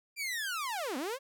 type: linear two-way sweep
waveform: sawtooth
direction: down then up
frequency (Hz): 2400 to 240 to 566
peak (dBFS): -30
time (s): 0.16-1.19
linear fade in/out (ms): 50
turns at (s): 0.97
effects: none